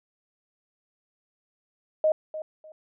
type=tone with echo; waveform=sine; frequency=623 Hz; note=D#5; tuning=2 cents sharp; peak=-18 dBFS; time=2.04-2.12 s; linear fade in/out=2 ms; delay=300 ms; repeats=2; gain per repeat=-13 dB; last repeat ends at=2.72 s; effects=none